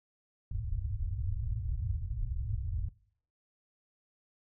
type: low-pass noise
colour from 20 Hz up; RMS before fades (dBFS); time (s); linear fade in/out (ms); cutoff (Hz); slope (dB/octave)
white; -34; 0.51-2.89; 5; 110; 48
effects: noise-tail reverb RT60 0.6 s tail -22 dB re dry